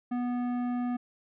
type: tone with tanh clipping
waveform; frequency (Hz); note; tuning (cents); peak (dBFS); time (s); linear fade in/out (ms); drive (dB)
sine; 245.1; B3; -13; -30; 0.11-0.97; 10; 13
effects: none